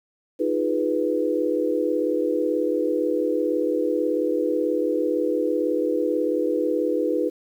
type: chord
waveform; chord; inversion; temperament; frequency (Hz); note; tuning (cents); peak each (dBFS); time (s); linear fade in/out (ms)
sine; F half-diminished seventh; third; equal; 311.1 / 349.2 / 415.3 / 493.9; Eb4 / F4 / Ab4 / Cb5; 0 / 0 / 0 / 0; -25 / -27 / -27 / -24; 0.39-7.3; 20
effects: 9-bit